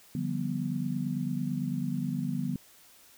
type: chord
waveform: sine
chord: G dominant seventh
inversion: second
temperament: just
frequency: 147 / 176.4 / 196 / 245 Hz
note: D3 / F3 / G3 / B3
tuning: +2 / +18 / 0 / -14 cents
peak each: -34 / -35 / -36 / -33 dBFS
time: 0.15-2.56 s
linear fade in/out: 2 ms
effects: white hiss -57 dBFS RMS until 3.17 s